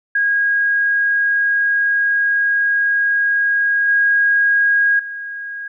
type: tone with level steps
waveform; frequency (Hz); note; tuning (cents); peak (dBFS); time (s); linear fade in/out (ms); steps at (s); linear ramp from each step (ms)
sine; 1638; G#6; -24; -13 / -11 / -25; 0.15-5.68; 5; 3.88 / 4.99; 5
effects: none